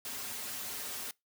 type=noise with comb filter; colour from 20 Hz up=white; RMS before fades=-40 dBFS; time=0.05-1.11 s; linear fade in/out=2 ms; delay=6 ms; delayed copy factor=-0.95; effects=noise-tail reverb RT60 0.2 s tail -24 dB re dry + high-pass 100 Hz 12 dB/octave